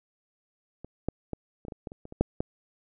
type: clicks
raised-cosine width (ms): 2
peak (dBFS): -27 / -14 / -19 / -30 / -24 / -25 / -22 / -29 / -30 / -28 / -8 / -14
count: 12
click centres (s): 0.846 / 1.086 / 1.333 / 1.651 / 1.683 / 1.722 / 1.872 / 1.919 / 2.054 / 2.124 / 2.21 / 2.405
effects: none